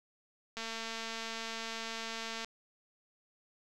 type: click train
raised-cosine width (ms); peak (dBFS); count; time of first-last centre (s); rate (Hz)
0.2; -23; 425; 0.57-2.446; 226
effects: none